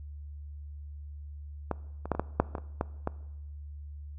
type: clicks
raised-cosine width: 1 ms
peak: -15 / -23 / -12 / -20 / -13 / -7 / -19 / -25 / -14 / -15 dBFS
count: 10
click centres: 1.713 / 2.056 / 2.117 / 2.15 / 2.196 / 2.4 / 2.552 / 2.582 / 2.811 / 3.074 s
effects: noise-tail reverb RT60 1.0 s tail -20 dB re dry + added 73 Hz sine -40 dBFS peak until 4.18 s